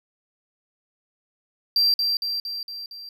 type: tone with echo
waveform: triangle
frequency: 4715 Hz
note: D8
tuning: 6 cents sharp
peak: -15 dBFS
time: 1.76-1.94 s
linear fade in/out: 2 ms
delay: 230 ms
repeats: 5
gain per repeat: -4 dB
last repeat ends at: 3.09 s
effects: none